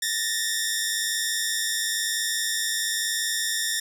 10% pulse tone pair together, 1763.7 / 1864.7 Hz, A6 / A#6, +4 / 0 cents, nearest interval minor second, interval 96 cents, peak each -18 / -18 dBFS, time 0.02-3.8 s, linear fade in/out 5 ms, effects none

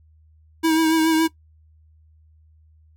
square tone with vibrato, 320.9 Hz, E4, 46 cents flat, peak -16 dBFS, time 0.63-1.28 s, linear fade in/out 20 ms, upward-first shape triangle, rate 7.1 Hz, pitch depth 36 cents each way, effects noise-tail reverb RT60 0.1 s tail -19 dB re dry + added 78 Hz sine -51 dBFS peak until 2.96 s

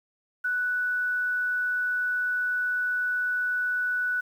sine tone with quantisation, 1482 Hz, F#6, 2 cents sharp, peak -24 dBFS, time 0.44-4.21 s, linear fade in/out 10 ms, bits 9, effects none

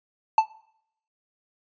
triangle tone with exponential decay, 880 Hz, A5, in tune, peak -8 dBFS, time 0.38-0.48 s, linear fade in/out 2 ms, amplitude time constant 20 ms, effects noise-tail reverb RT60 0.7 s tail -21 dB re dry + resampled to 16000 Hz

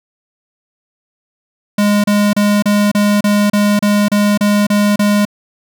square tone bursts, 206.1 Hz, G#3, 13 cents flat, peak -10 dBFS, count 12, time 1.78-5.252 s, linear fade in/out 5 ms, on 260 ms, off 32 ms, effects none

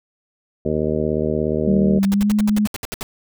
harmonic tone, 77 Hz, D#2, 17 cents flat, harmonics 1 / 2 / 3 / 4 / 5 / 6 / 7 / 8, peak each -29 / -26 / -24 / -29 / -23 / -25 / -29 / -28 dBFS, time 0.65-1.99 s, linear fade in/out 5 ms
sine tone with pitch glide, 196 to 210.1 Hz, G3 to G#3, 0 to +20 cents, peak -14 dBFS, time 1.67-2.67 s, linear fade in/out 10 ms, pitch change +120 cents, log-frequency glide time 2.06-2.33 s
pink noise bursts, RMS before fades -27 dBFS, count 12, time 2.03-3.03 s, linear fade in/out 0 ms, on 21 ms, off 68 ms
effects none

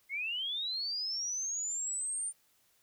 sine linear sweep, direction up, 2100 to 9090 Hz, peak -33 dBFS, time 0.09-2.33 s, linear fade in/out 50 ms, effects white hiss -70 dBFS RMS until 2.82 s

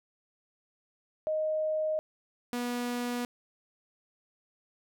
sine / sawtooth tone pair in turn, 622.3 / 243.1 Hz, D#5 / B3, 0 / -27 cents, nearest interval octave + major third, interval 1627 cents, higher first, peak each -27 dBFS, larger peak neither, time 1.27-1.99 / 2.53-3.25 s, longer neither, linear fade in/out 0 ms, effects none

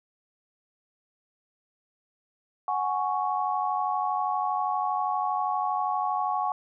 sine chord, F# suspended second, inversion none, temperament just, 740 / 832.5 / 1110 Hz, F#5 / G#5 / C#6, 0 / +4 / +2 cents, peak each -29 dBFS, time 2.68-6.52 s, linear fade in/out 2 ms, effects none

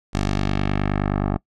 10% pulse tone with low-pass filter sweep, 49.59 Hz, G1, 21 cents sharp, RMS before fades -22 dBFS, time 0.13-1.38 s, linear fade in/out 20 ms, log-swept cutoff 7200 to 980 Hz, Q 1.1, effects noise-tail reverb RT60 0.1 s tail -23 dB re dry

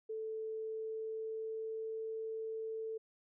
sine tone with pitch glide, 440 to 443.6 Hz, A4 to A4, 0 to +14 cents, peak -38 dBFS, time 0.09-2.98 s, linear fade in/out 10 ms, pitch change +14 cents, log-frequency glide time 0.45-2.02 s, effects none

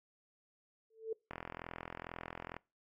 sine tone with exponential growth, 444.8 Hz, A4, 19 cents sharp, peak -32 dBFS, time 0.9-1.13 s, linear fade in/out 5 ms, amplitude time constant 48 ms
click train, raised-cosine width 0.5 ms, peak -27 dBFS, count 54, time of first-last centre 1.31-2.566 s, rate 42.2 Hz
effects noise-tail reverb RT60 0.3 s tail -25 dB re dry + AAC 48 kbps

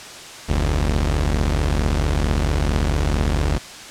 sawtooth tone pair together, 44.49 / 73.42 Hz, F1 / D2, +33 / 0 cents, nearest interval major sixth, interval 867 cents, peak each -16 dBFS, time 0.48-3.59 s, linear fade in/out 20 ms, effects white hiss -36 dBFS RMS until 3.9 s + low-pass 7000 Hz 12 dB/octave

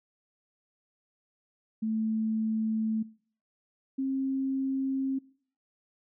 sine tone pair in turn, 220 / 267.7 Hz, A3 / C4, 0 / +40 cents, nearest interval minor third, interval 340 cents, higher second, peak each -27 dBFS, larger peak neither, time 1.82-3.03 / 3.98-5.19 s, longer neither, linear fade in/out 10 ms, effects noise-tail reverb RT60 0.5 s tail -21 dB re dry

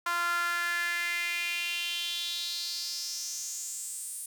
sawtooth tone with high-pass filter sweep, 345.7 Hz, F4, 18 cents flat, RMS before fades -33 dBFS, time 0.06-4.26 s, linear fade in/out 5 ms, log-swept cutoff 1200 to 9600 Hz, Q 4.7, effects none

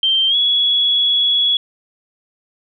sine tone with pitch glide, 3142 to 3368 Hz, G7 to G#7, +3 to +24 cents, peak -12 dBFS, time 0.03-1.57 s, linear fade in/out 2 ms, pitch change +121 cents, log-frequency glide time 0.29-0.35 s, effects none

